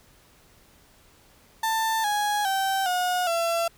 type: tone with pitch steps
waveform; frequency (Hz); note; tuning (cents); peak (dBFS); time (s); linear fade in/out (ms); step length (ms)
35% pulse; 890 / 830.4 / 774.8 / 722.9 / 674.5; A5 / G#5 / G5 / F#5 / E5; +20 / 0 / -20 / -40 / +40; -21; 1.63-3.68; 5; 410
effects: pink hiss -57 dBFS RMS until 3.77 s